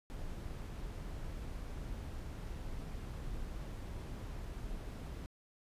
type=noise; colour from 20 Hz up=brown; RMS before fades=-43 dBFS; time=0.1-5.26 s; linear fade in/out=0 ms; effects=resampled to 32000 Hz